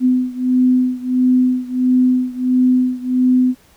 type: beating tone pair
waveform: sine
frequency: 252.7 / 254.2 Hz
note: B3 / C4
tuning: +40 / -50 cents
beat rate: 1.5 Hz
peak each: -14 / -16 dBFS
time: 0-3.55 s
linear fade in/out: 50 ms
effects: pink hiss -51 dBFS RMS until 3.76 s